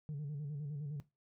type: tone with vibrato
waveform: sine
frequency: 146.4 Hz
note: D3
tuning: 5 cents flat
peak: -36 dBFS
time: 0.09-1 s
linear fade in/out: 0 ms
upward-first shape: square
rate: 9.8 Hz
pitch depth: 62 cents each way
effects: noise-tail reverb RT60 0.2 s tail -17 dB re dry + tanh soft clip ceiling -37 dBFS